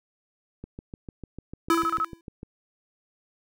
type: click train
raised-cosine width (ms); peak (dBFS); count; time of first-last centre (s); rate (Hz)
3; -25; 13; 0.64-2.431; 6.7
type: tone with exponential decay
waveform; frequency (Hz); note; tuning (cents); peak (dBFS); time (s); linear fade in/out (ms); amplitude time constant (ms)
square; 333.7; E4; +21; -19; 1.7-2.21; 2; 110
type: tone bursts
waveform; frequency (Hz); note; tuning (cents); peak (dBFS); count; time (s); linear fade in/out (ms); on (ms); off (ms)
sine; 1288; E6; -41; -22; 5; 1.7-2.046; 0; 46; 29
effects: none